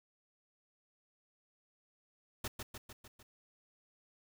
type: noise with echo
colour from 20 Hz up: pink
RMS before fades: -39 dBFS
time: 2.44-2.48 s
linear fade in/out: 5 ms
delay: 150 ms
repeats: 5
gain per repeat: -4 dB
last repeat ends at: 3.23 s
effects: none